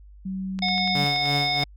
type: tone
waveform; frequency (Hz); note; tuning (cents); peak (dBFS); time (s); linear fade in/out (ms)
sine; 190; F#3; +46; -27; 0.25-1.05; 10
type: click train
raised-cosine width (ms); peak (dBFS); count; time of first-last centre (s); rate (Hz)
0.2; -20; 8; 0.59-1.257; 10.5
type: harmonic tone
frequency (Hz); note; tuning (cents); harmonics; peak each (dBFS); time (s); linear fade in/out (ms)
728; F#5; -28; 1 / 3 / 5 / 7; -27 / -27 / -27 / -27; 0.62-1.64; 5
type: tone with tremolo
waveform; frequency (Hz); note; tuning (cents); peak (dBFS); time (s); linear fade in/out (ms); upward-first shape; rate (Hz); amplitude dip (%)
sawtooth; 142.8; D3; -48; -20; 0.95-1.64; 2; sine; 3.1; 75
effects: added 50 Hz sine -44 dBFS peak until 1.76 s